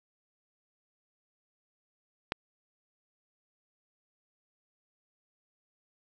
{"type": "click", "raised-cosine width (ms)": 0.3, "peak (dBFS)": -13, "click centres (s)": 2.321, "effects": []}